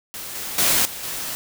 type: noise with level steps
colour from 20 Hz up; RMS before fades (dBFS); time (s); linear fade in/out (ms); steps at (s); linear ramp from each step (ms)
white; -33 / -30 / -18 / -33 / -29; 0.14-1.35; 0; 0.35 / 0.58 / 0.85 / 1.03; 5
effects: none